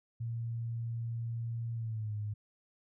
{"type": "tone with pitch glide", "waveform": "sine", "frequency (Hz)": [116, 105.15], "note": ["A#2", "G#2"], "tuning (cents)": [-8, 22], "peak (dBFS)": -34, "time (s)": [0.2, 2.34], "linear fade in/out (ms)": 10, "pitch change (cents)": -170, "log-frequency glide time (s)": [1.74, 2.15], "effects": []}